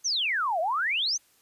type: exponential two-way sweep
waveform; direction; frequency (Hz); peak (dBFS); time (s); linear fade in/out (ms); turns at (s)
sine; down then up; 6520 to 622.3 to 6520; -24; 0.04-1.18; 20; 0.6
effects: white hiss -63 dBFS RMS until 1.41 s + resampled to 32000 Hz